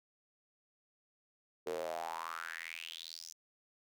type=tone with high-pass filter sweep; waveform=square; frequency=41.2 Hz; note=E1; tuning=in tune; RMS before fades=-43 dBFS; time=1.66-3.33 s; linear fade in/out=10 ms; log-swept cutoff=420 to 6100 Hz; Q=6.2; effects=none